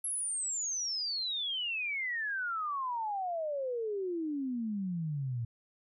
sine exponential sweep, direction down, 11270 to 113.3 Hz, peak -32 dBFS, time 0.04-5.45 s, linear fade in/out 5 ms, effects none

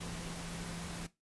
sine tone in noise, 170 Hz, F3, 46 cents flat, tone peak -44 dBFS, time 0-1.07 s, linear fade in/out 10 ms, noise pink, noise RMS -44 dBFS, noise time 0-1.07 s, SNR -3 dB, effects noise-tail reverb RT60 0.2 s tail -17 dB re dry + resampled to 24000 Hz

